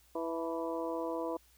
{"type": "harmonic tone with a mistuned harmonic", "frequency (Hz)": 164.9, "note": "E3", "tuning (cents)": 1, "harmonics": [2, 3, 4, 5, 6, 7], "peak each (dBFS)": [-38, -38, -40, -50, -41, -51], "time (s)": [0.15, 1.37], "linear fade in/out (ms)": 5, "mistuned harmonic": 5, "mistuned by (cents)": 110, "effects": ["added 60 Hz sine -66 dBFS peak until 1.57 s", "white hiss -66 dBFS RMS until 1.57 s"]}